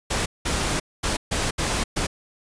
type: noise bursts at uneven times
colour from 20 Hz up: pink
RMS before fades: -24 dBFS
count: 6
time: 0.1-0.26 / 0.45-0.8 / 1.03-1.17 / 1.31-1.51 / 1.58-1.84 / 1.96-2.07 s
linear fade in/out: 10 ms
effects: resampled to 22050 Hz

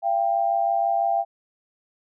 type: tone pair together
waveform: sine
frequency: 683 / 789 Hz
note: F5 / G5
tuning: -39 / +11 cents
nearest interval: major second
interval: 250 cents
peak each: -22 dBFS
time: 0.02-1.25 s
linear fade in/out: 50 ms
effects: none

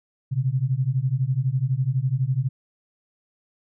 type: beating tone pair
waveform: sine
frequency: 124.9 / 136.9 Hz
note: B2 / C#3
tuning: +20 / -21 cents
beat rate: 12 Hz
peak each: -23 dBFS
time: 0.31-2.49 s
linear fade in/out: 20 ms
effects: none

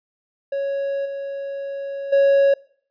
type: tone with level steps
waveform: triangle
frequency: 554.4 Hz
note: C#5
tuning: in tune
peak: -19 / -24 / -10 dBFS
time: 0.52-2.54 s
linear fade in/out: 5 ms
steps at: 1.05 / 2.12 s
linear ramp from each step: 10 ms
effects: noise-tail reverb RT60 0.6 s tail -24 dB re dry + resampled to 11025 Hz

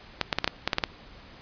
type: clicks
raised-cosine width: 0.2 ms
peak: -5 dBFS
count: 9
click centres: 0.213 / 0.328 / 0.386 / 0.444 / 0.477 / 0.676 / 0.732 / 0.784 / 0.838 s
effects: pink hiss -49 dBFS RMS until 1.41 s + resampled to 11025 Hz

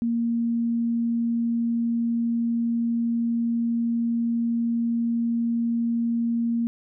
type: tone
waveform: sine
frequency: 233.1 Hz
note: A#3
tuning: in tune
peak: -21 dBFS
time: 0.02-6.67 s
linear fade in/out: 0 ms
effects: none

